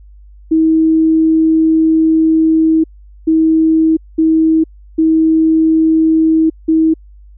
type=tone bursts at uneven times; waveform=sine; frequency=320 Hz; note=D#4; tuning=49 cents sharp; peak=-7 dBFS; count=5; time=0.51-2.84 / 3.27-3.97 / 4.18-4.64 / 4.98-6.5 / 6.68-6.94 s; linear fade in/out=10 ms; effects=added 50 Hz sine -36 dBFS peak until 7.37 s